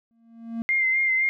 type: tone with exponential growth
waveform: triangle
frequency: 229.5 Hz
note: A#3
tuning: 27 cents flat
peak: -22 dBFS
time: 0.11-0.62 s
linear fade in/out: 0 ms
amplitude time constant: 110 ms
type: tone with vibrato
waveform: sine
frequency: 2093 Hz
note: C7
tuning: in tune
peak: -19 dBFS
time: 0.69-1.29 s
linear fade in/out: 0 ms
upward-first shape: sine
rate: 3.9 Hz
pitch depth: 30 cents each way
effects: none